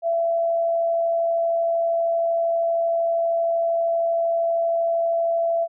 sine tone with amplitude modulation, 671 Hz, E5, 31 cents sharp, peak -17 dBFS, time 0.02-5.68 s, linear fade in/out 50 ms, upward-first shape sine, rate 72.8 Hz, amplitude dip 30%, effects none

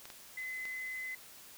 clicks, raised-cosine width 0.2 ms, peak -30 dBFS, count 3, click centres 0.055 / 0.102 / 0.654 s
sine tone, 2032 Hz, B6, 49 cents sharp, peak -38 dBFS, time 0.37-1.15 s, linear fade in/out 5 ms
effects white hiss -54 dBFS RMS until 1.57 s

